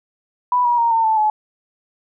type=tone with pitch steps; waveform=sine; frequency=987.8 / 959.7 / 932.4 / 905.8 / 880 / 855 Hz; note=B5 / B5 / A#5 / A#5 / A5 / A5; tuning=0 / -50 / 0 / -50 / 0 / -50 cents; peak=-13 dBFS; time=0.52-1.3 s; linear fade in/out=2 ms; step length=130 ms; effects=none